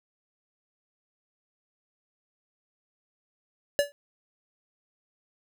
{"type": "tone with exponential decay", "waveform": "square", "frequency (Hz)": 574, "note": "D5", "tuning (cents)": -40, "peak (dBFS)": -17, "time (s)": [3.79, 3.92], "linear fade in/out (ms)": 0, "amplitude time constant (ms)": 28, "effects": []}